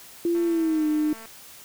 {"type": "tone with pitch glide", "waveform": "sine", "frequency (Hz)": [341.6, 304.3], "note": ["F4", "D#4"], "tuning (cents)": [-38, -38], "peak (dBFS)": -20, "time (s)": [0.25, 1.13], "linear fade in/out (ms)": 2, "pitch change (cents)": -200, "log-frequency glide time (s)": [0.44, 0.87]}
{"type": "click train", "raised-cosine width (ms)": 0.5, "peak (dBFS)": -30, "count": 204, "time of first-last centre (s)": [0.35, 1.256], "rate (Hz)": 224}
{"effects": ["white hiss -46 dBFS RMS until 1.64 s"]}